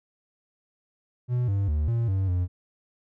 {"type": "tone with pitch steps", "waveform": "triangle", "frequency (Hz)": [123.3, 99.1, 74.8, 116.6, 95.9, 89.7], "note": ["B2", "G2", "D2", "A#2", "G2", "F2"], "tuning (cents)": [-2, 19, 32, 1, -37, 47], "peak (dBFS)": -20, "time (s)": [1.28, 2.48], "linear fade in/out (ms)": 50, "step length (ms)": 200, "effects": []}